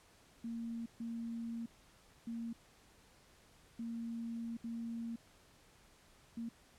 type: tone bursts at uneven times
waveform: sine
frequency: 231 Hz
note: A#3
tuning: 16 cents flat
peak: -39 dBFS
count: 6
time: 0.44-0.86 / 1-1.66 / 2.27-2.53 / 3.79-4.57 / 4.64-5.16 / 6.37-6.49 s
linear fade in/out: 5 ms
effects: pink hiss -65 dBFS RMS until 6.78 s + low-pass 11000 Hz 12 dB/octave